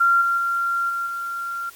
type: tone with level steps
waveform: sine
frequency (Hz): 1380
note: F6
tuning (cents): -21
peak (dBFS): -13 / -17 / -19 / -22 / -25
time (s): 0-1.7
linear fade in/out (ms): 10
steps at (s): 0.21 / 0.37 / 0.89 / 1.06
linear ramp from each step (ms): 10
effects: white hiss -46 dBFS RMS until 1.75 s + MP3 96 kbps